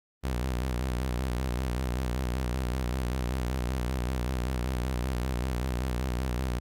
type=tone with vibrato; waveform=sawtooth; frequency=62.8 Hz; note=B1; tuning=30 cents sharp; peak=-24 dBFS; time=0.23-6.6 s; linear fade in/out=20 ms; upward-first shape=square; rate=5.2 Hz; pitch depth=78 cents each way; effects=AAC 64 kbps